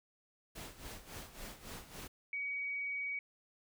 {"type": "noise with tremolo", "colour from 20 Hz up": "pink", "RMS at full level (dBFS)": -46, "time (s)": [0.55, 2.08], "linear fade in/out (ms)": 10, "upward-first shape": "sine", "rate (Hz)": 3.6, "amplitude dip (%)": 75}
{"type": "tone", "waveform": "sine", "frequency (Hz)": 2259, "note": "C#7", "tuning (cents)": 32, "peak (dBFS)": -36, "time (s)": [2.33, 3.19], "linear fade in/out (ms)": 2}
{"effects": []}